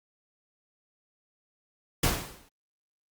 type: noise with exponential decay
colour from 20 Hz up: pink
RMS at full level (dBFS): -22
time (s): 2.03-2.49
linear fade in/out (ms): 5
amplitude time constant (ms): 99
effects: Opus 48 kbps